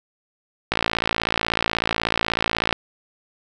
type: click train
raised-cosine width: 0.3 ms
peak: -3 dBFS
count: 114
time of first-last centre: 0.72-2.727 s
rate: 56.3 Hz
effects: none